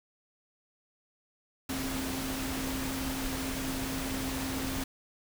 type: tone in noise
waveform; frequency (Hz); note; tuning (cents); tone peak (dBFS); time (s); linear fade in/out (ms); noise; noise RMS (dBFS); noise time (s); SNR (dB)
sine; 264.9; C4; +22; -35; 1.69-4.84; 5; pink; -36; 1.69-4.84; -2
effects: none